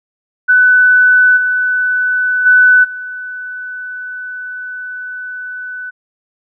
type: tone with level steps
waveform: sine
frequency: 1497 Hz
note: F#6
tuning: 20 cents sharp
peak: -5 / -11 / -4 / -22 dBFS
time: 0.48-5.91 s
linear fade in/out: 20 ms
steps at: 1.36 / 2.45 / 2.83 s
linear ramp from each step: 20 ms
effects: none